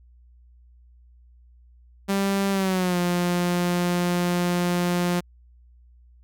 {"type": "tone with pitch glide", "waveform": "sawtooth", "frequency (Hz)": [196.8, 176.34], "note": ["G3", "F3"], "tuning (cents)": [7, 17], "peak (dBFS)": -17, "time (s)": [2.08, 5.21], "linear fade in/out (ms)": 20, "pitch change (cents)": -190, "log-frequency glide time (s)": [2.51, 2.98], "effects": ["added 60 Hz sine -50 dBFS peak until 6.23 s"]}